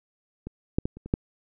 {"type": "clicks", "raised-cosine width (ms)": 3, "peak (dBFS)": [-22, -9, -14, -29, -25, -9], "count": 6, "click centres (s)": [0.47, 0.785, 0.855, 0.97, 1.06, 1.139], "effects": []}